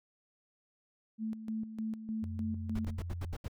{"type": "tone with tremolo", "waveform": "sine", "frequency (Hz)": 220, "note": "A3", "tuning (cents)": 0, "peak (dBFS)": -33, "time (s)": [1.18, 2.98], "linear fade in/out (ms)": 50, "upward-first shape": "square", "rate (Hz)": 3.3, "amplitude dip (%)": 65}
{"type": "tone with pitch glide", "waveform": "sine", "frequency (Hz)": [89.8, 86.44], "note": ["F2", "F2"], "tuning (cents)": [49, -17], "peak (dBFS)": -37, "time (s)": [2.22, 3.35], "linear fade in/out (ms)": 20, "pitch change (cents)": -66, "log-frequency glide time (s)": [2.66, 3.05]}
{"type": "noise bursts", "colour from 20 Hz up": "brown", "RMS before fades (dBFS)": -38, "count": 7, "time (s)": [2.75, 3.482], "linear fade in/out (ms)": 5, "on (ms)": 42, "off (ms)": 73}
{"effects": []}